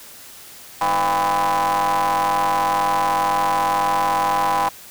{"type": "ring-modulated tone", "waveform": "40% pulse", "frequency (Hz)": 98, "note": "G2", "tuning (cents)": 0, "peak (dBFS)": -13, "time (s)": [0.81, 4.69], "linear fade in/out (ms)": 5, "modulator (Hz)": 903, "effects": ["white hiss -41 dBFS RMS until 4.9 s"]}